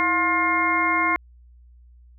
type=harmonic tone with a mistuned harmonic; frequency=354.5 Hz; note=F4; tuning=26 cents sharp; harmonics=1 / 2 / 3 / 4 / 5 / 6; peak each=-28 / -30 / -22 / -29 / -32 / -22 dBFS; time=0-1.16 s; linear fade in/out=0 ms; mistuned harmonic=1; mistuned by=-150 cents; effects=added 60 Hz sine -47 dBFS peak until 2.18 s